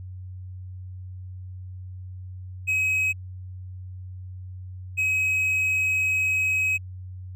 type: tone pair in turn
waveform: triangle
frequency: 2544 / 2544 Hz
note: D#7 / D#7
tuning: +38 / +38 cents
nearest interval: unison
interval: 0 cents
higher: neither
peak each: -19 dBFS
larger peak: neither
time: 2.67-3.13 / 4.97-6.78 s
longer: second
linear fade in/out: 20 ms
effects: added 92 Hz sine -35 dBFS peak until 7.35 s